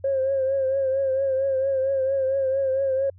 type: tone with vibrato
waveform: sine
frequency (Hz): 536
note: C5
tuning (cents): +42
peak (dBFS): -19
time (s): 0.04-3.1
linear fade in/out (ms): 5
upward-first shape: triangle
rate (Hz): 4.4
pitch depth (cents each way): 53
effects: tanh soft clip ceiling -15 dBFS + added 91 Hz sine -46 dBFS peak until 3.18 s